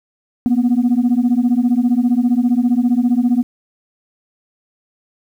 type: beating tone pair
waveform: sine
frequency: 236.1 / 251.1 Hz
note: A#3 / B3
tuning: +22 / +29 cents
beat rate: 15 Hz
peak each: -13 dBFS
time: 0.46-3.43 s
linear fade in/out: 0 ms
effects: tanh soft clip ceiling -8 dBFS + 8-bit